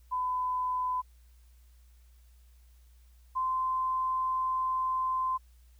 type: tone pair in turn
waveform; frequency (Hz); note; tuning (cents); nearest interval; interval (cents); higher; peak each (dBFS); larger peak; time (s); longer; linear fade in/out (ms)
sine; 1007 / 1035.3; B5 / C6; +33 / -19; unison; 48; second; -28 / -27; second; 0.11-1.02 / 3.35-5.38; second; 20
effects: added 60 Hz sine -55 dBFS peak until 5.79 s + white hiss -70 dBFS RMS until 5.79 s